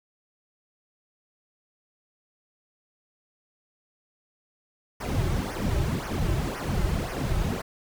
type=noise with flanger; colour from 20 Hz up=brown; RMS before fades=-27 dBFS; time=5-7.62 s; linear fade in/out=10 ms; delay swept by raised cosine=0.25 to 4.25 ms; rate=1.9 Hz; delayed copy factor=-0.85; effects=none